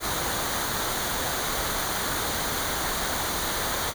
pink noise with comb filter, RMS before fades -28 dBFS, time 0-3.94 s, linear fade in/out 50 ms, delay 0.38 ms, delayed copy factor -0.55, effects none

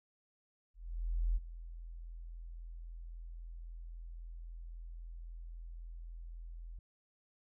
sine tone with ADSR envelope, 41.87 Hz, E1, 28 cents sharp, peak -28 dBFS, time 0.74-6.79 s, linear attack 620 ms, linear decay 29 ms, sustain -16 dB, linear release 4 ms, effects none

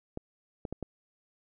clicks, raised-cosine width 2 ms, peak -22 dBFS, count 4, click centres 0.174 / 0.652 / 0.726 / 0.827 s, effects none

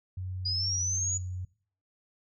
sine tone with pitch glide, 92.5 to 91.54 Hz, F#2 to F#2, 0 to -18 cents, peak -33 dBFS, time 0.17-1.45 s, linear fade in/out 5 ms, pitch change -18 cents, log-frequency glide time 0.66-1.31 s
sine linear sweep, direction up, 4862 to 6900 Hz, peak -28 dBFS, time 0.45-1.18 s, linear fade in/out 10 ms
effects noise-tail reverb RT60 0.5 s tail -21 dB re dry

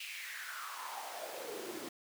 pink noise with high-pass filter sweep, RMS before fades -44 dBFS, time 0-1.89 s, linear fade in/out 5 ms, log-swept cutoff 2700 to 280 Hz, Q 4.7, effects none

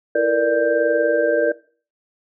sine tone cluster, 330.9 / 451.7 / 472.7 / 589 / 1573 Hz, E4 / A4 / A#4 / D5 / G6, +7 / +45 / +24 / +5 / +6 cents, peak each -25 / -25 / -19 / -18 / -25 dBFS, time 0.15-1.52 s, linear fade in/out 5 ms, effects noise-tail reverb RT60 0.4 s tail -19 dB re dry

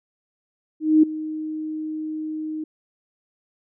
sine tone with ADSR envelope, 311.1 Hz, D#4, in tune, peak -9 dBFS, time 0.8-2.64 s, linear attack 230 ms, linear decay 7 ms, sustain -17 dB, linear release 5 ms, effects none

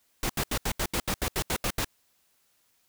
pink noise bursts, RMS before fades -28 dBFS, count 12, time 0.23-1.846 s, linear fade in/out 2 ms, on 65 ms, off 76 ms, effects white hiss -69 dBFS RMS until 2.88 s

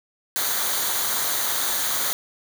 white noise with comb filter, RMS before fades -24 dBFS, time 0.36-2.13 s, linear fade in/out 0 ms, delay 0.38 ms, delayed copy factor -0.6, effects none

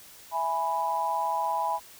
sine chord, E major, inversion none, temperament equal, 659.3 / 830.6 / 987.8 Hz, E5 / G#5 / B5, 0 / 0 / 0 cents, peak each -34 / -29 / -28 dBFS, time 0.31-1.8 s, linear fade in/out 50 ms, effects white hiss -50 dBFS RMS until 1.99 s

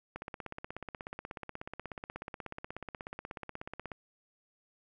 click train, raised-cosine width 0.5 ms, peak -25 dBFS, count 63, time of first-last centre 0.16-3.918 s, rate 16.5 Hz, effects none

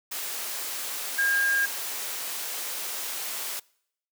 sine tone in noise, 1617 Hz, G#6, 47 cents flat, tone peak -21 dBFS, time 1.18-1.66 s, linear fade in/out 10 ms, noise white, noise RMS -33 dBFS, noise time 0.11-3.6 s, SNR +9 dB, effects noise-tail reverb RT60 0.7 s tail -25 dB re dry + high-pass 400 Hz 12 dB/octave

